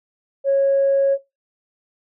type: tone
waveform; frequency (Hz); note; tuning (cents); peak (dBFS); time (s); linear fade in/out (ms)
sine; 550; C#5; -14; -12; 0.44-1.18; 50
effects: noise-tail reverb RT60 0.2 s tail -18 dB re dry + tanh soft clip ceiling -10 dBFS